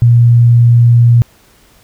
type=tone; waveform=sine; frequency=118.8 Hz; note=A#2; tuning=33 cents sharp; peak=-3 dBFS; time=0.02-1.22 s; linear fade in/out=0 ms; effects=pink hiss -47 dBFS RMS until 1.83 s